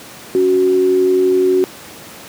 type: tone pair together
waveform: sine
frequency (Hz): 279.5 / 371.1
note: C#4 / F#4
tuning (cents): +14 / +5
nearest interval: perfect fourth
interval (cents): 491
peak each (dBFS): -20 / -10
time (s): 0.35-1.64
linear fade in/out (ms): 0
effects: pink hiss -35 dBFS RMS until 2.28 s + high-pass 150 Hz 12 dB/octave